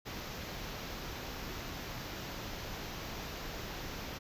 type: band-stop noise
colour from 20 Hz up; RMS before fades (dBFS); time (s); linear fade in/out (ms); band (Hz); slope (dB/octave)
pink; -42; 0.05-4.19; 20; 6500 to 13000; 48
effects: resampled to 32000 Hz